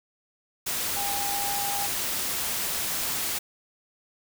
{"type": "tone in noise", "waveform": "sine", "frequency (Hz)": 806, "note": "G5", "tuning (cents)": 48, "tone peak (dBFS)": -31, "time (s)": [0.96, 1.87], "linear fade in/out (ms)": 10, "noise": "white", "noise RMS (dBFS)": -29, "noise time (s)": [0.66, 3.39], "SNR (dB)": -5, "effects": []}